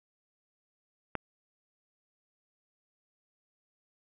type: click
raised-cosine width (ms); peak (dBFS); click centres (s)
0.5; -16; 1.153
effects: resampled to 8000 Hz + 7-bit